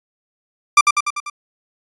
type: tone with echo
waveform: 30% pulse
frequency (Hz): 1183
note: D6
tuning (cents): +12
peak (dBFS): -3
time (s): 0.77-0.81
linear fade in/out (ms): 5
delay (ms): 98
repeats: 5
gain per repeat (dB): -4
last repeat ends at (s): 1.3
effects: resampled to 22050 Hz